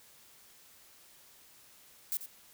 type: noise with echo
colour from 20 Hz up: violet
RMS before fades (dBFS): -33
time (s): 2.12-2.17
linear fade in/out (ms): 0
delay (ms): 88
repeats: 1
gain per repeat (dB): -11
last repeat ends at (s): 2.258
effects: white hiss -59 dBFS RMS until 2.53 s